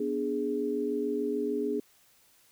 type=chord; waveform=sine; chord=G# diminished; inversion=first; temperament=equal; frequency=246.9 / 293.7 / 415.3 Hz; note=B3 / D4 / G#4; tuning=0 / 0 / 0 cents; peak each=-34 / -33 / -30 dBFS; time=0-1.8 s; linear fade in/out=5 ms; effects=white hiss -63 dBFS RMS until 2.51 s